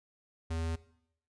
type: tone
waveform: square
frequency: 81.9 Hz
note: E2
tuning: 11 cents flat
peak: -33 dBFS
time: 0.5-0.76 s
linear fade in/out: 10 ms
effects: noise-tail reverb RT60 0.7 s tail -18 dB re dry + resampled to 22050 Hz